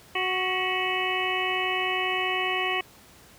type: harmonic tone with a mistuned harmonic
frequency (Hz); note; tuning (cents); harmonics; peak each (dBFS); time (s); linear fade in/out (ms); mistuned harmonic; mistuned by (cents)
370; F#4; 0; 1 / 2 / 3 / 5 / 6 / 7 / 8; -32 / -32 / -32 / -32 / -32 / -32 / -32; 0.15-2.81; 5; 5; +51
effects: pink hiss -52 dBFS RMS until 3.38 s + high-pass 60 Hz 12 dB/octave